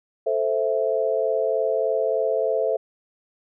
sine chord, A minor, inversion none, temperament equal, 440 / 523.3 / 659.3 Hz, A4 / C5 / E5, 0 / 0 / 0 cents, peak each -24 dBFS, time 0.26-2.77 s, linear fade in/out 10 ms, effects none

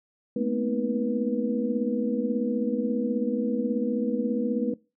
sine tone cluster, 216.5 / 232.9 / 251.4 / 313.2 / 485.5 Hz, A3 / A#3 / B3 / D#4 / B4, -28 / -1 / +31 / +11 / -30 cents, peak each -29 / -31 / -29 / -34 / -30 dBFS, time 0.36-4.74 s, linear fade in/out 5 ms, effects noise-tail reverb RT60 0.3 s tail -22 dB re dry

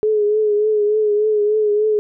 sine tone with vibrato, 423.1 Hz, G#4, 32 cents sharp, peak -13 dBFS, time 0.03-1.99 s, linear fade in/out 0 ms, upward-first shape triangle, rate 3.4 Hz, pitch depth 49 cents each way, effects none

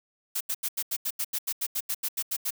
blue noise bursts, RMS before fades -29 dBFS, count 16, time 0.35-2.507 s, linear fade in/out 10 ms, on 57 ms, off 83 ms, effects none

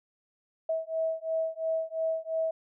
sine beating tone pair, 645 / 647.9 Hz, E5 / E5, -38 / -30 cents, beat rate 2.9 Hz, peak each -31 dBFS, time 0.69-2.51 s, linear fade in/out 5 ms, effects none

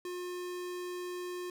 square tone, 358 Hz, F4, 43 cents sharp, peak -38 dBFS, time 0.05-1.5 s, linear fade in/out 2 ms, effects none

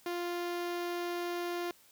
sawtooth tone with notch filter, 349.2 Hz, F4, in tune, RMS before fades -36 dBFS, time 0.06-1.71 s, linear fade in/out 2 ms, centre 8300 Hz, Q 1.3, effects white hiss -62 dBFS RMS until 1.91 s + high-pass 60 Hz 12 dB/octave

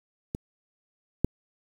clicks, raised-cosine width 3 ms, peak -17 / -8 dBFS, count 2, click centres 0.349 / 1.246 s, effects 7-bit

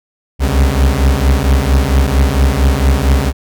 40% pulse beating tone pair, 65.41 / 69.81 Hz, C2 / C#2, 0 / +13 cents, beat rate 4.4 Hz, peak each -11 dBFS, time 0.39-3.33 s, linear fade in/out 50 ms, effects none

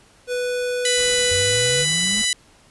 square tone, 493.9 Hz, B4, in tune, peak -22 dBFS, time 0.27-1.86 s, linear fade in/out 50 ms
harmonic tone, 992 Hz, B5, 7 cents sharp, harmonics 2 / 3 / 4 / 5 / 6 / 7 / 8 / 9 / 10, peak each -25 / -25 / -24 / -32 / -30 / -26 / -32 / -32 / -27 dBFS, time 0.85-2.33 s, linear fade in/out 2 ms
pink noise, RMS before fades -38 dBFS, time 0.97-2.25 s, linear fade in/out 5 ms
sine exponential sweep, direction up, 87 to 217 Hz, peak -27 dBFS, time 1.31-2.22 s, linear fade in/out 5 ms
effects pink hiss -53 dBFS RMS until 2.7 s + resampled to 24000 Hz

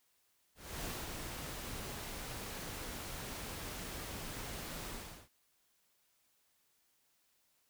pink noise with ADSR envelope, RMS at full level -41 dBFS, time 0.55-5.29 s, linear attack 290 ms, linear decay 230 ms, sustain -3 dB, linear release 390 ms, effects white hiss -75 dBFS RMS until 7.69 s

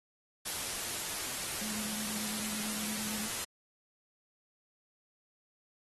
sine tone in noise, 213.1 Hz, G#3, 45 cents sharp, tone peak -42 dBFS, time 1.61-3.27 s, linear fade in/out 10 ms, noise white, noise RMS -37 dBFS, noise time 0.45-3.45 s, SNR -8 dB, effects AAC 32 kbps

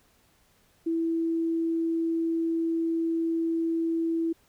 sine tone, 329.6 Hz, E4, in tune, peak -24 dBFS, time 0.86-4.33 s, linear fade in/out 10 ms, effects pink hiss -64 dBFS RMS until 4.48 s

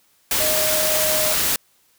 sine tone in noise, 620 Hz, D#5, 6 cents flat, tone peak -23 dBFS, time 0.4-1.33 s, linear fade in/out 2 ms, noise white, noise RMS -20 dBFS, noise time 0.31-1.56 s, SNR -6 dB, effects white hiss -60 dBFS RMS until 1.98 s

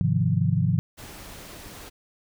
sine chord, F minor seventh, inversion first, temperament equal, 103.83 / 130.81 / 155.56 / 174.61 Hz, Ab2 / C3 / Eb3 / F3, 0 / 0 / 0 / 0 cents, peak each -25 dBFS, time 0.01-0.79 s, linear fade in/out 0 ms
pink noise, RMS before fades -42 dBFS, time 0.97-1.9 s, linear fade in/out 20 ms
effects none

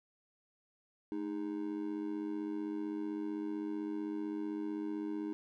triangle tone with amplitude modulation, 311.1 Hz, D#4, in tune, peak -30 dBFS, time 1.12-5.33 s, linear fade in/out 0 ms, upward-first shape sine, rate 95.7 Hz, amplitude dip 85%, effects none

